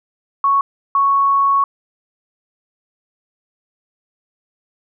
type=tone bursts at uneven times; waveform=sine; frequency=1108.7 Hz; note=C#6; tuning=in tune; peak=-11 dBFS; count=2; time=0.44-0.61 / 0.95-1.64 s; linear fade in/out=2 ms; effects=none